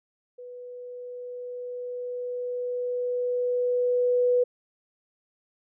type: tone with level ramp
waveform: sine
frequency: 493 Hz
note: B4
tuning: 3 cents flat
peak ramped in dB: -39 to -18 dBFS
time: 0.38-4.44 s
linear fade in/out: 10 ms
effects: none